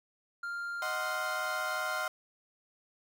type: tone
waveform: triangle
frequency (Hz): 1396.9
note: F6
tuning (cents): 0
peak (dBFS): -33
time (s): 0.43-2.08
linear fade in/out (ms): 5
type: chord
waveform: 30% pulse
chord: C diminished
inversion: first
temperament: equal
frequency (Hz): 622.3 / 740 / 1046.5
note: Eb5 / Gb5 / C6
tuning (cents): 0 / 0 / 0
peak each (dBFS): -36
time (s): 0.82-2.08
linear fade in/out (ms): 2
effects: none